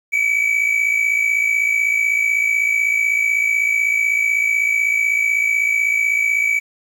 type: tone pair together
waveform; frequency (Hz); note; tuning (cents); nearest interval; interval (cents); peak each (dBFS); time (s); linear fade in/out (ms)
triangle; 2278 / 2334; C#7 / D7; +47 / -11; unison; 42; -14 / -20; 0.12-6.6; 20
effects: 8-bit